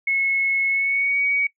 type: tone with pitch glide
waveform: sine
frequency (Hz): 2185 to 2254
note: C#7 to C#7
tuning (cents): -26 to +28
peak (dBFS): -18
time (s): 0.07-1.47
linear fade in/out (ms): 5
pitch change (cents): +54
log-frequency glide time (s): 0.68-1.2
effects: noise-tail reverb RT60 0.1 s tail -19 dB re dry